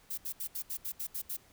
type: noise bursts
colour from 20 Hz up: violet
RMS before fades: -37 dBFS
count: 9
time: 0.1-1.369 s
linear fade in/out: 10 ms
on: 77 ms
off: 72 ms
effects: pink hiss -62 dBFS RMS until 1.52 s